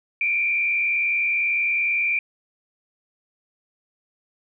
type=tone with frequency modulation; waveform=sine; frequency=2372 Hz; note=D7; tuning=17 cents sharp; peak=-19 dBFS; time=0.21-2.19 s; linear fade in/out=2 ms; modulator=70.8 Hz; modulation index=1; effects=none